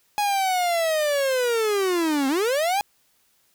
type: linear two-way sweep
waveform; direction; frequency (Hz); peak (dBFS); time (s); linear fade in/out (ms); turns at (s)
45% pulse; down then up; 835 to 261.6 to 835; -20; 0.18-2.81; 0; 2.28
effects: white hiss -64 dBFS RMS until 3.54 s